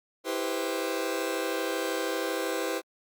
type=chord; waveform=sawtooth; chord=C major seventh; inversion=first; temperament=just; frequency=327 / 392.4 / 490.5 / 523.3 Hz; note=E4 / G4 / B4 / C5; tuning=-14 / +2 / -12 / 0 cents; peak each=-30 dBFS; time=0.24-2.82 s; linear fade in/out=50 ms; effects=Opus 48 kbps